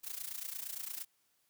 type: noise with amplitude modulation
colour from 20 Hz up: blue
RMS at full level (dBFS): -39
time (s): 0.03-1.05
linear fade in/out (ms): 20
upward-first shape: sine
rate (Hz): 28.7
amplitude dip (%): 80
effects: white hiss -75 dBFS RMS until 1.49 s + high-pass 80 Hz 12 dB/octave